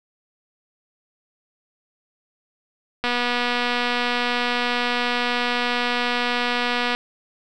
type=click train; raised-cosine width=0.3 ms; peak=-7 dBFS; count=951; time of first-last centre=3.04-6.949 s; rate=243 Hz; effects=none